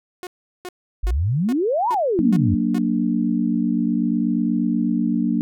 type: tone bursts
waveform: sawtooth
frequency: 361.7 Hz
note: F#4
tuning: 39 cents flat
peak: -26 dBFS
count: 7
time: 0.23-2.783 s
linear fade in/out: 0 ms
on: 39 ms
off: 380 ms
type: exponential two-way sweep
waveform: sine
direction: up then down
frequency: 43.65 to 1018 to 83 Hz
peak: -17 dBFS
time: 1.03-2.55 s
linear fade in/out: 10 ms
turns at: 1.9 s
type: chord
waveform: sine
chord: Gb augmented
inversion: none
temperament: equal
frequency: 185 / 233.1 / 293.7 Hz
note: Gb3 / Bb3 / D4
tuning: 0 / 0 / 0 cents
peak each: -23 / -20 / -23 dBFS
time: 2.19-5.41 s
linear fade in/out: 0 ms
effects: none